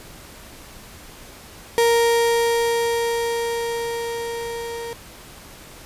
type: tone with level ramp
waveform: 35% pulse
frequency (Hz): 466.2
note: A#4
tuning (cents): 0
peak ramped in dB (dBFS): -12 to -27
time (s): 1.78-4.93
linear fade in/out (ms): 0
effects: pink hiss -42 dBFS RMS until 5.85 s + resampled to 32000 Hz